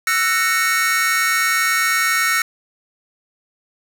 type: chord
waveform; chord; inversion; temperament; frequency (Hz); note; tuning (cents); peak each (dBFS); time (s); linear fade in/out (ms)
45% pulse; F# dominant seventh; third; just; 1332 / 1480 / 1850 / 2220; E6 / F#6 / A#6 / C#7; +18 / 0 / -14 / +2; -21 / -24 / -20 / -21; 0.07-2.42; 2
effects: none